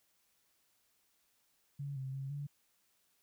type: tone with pitch steps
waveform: sine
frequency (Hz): 141.3 / 132.7 / 135.7 / 143.6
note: C#3 / C3 / C#3 / D3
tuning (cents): +34 / +25 / -36 / -39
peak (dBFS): -38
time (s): 1.79-2.47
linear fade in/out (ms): 10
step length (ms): 170
effects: white hiss -75 dBFS RMS until 3.22 s